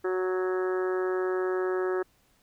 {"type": "harmonic tone", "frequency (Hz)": 185, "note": "F#3", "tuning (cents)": 0, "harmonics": [2, 3, 4, 5, 6, 7, 8, 9, 10], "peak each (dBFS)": [-26, -38, -41, -43, -43, -39, -46, -40, -51], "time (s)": [0.04, 2.03], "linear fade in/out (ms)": 10, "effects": ["pink hiss -66 dBFS RMS until 2.42 s"]}